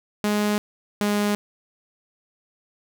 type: tone pair in turn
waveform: sawtooth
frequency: 208.5 / 206.5 Hz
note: G#3 / G#3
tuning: +7 / -10 cents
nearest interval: unison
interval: 17 cents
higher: first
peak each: -16 dBFS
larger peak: neither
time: 0.24-0.58 / 1.01-1.35 s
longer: neither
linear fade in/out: 0 ms
effects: none